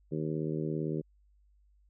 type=harmonic tone; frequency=77.78 Hz; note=D#2; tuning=in tune; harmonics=2 / 3 / 4 / 5 / 6 / 7; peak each=-34 / -40 / -37 / -37 / -42 / -47 dBFS; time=0.11-1.02 s; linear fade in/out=20 ms; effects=added 50 Hz sine -62 dBFS peak until 1.89 s